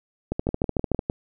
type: two click trains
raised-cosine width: 2 ms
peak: -10 / -11 dBFS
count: 5 / 10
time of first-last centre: 0.49-1.099 / 0.32-0.992 s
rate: 6.57 / 13.4 Hz
effects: none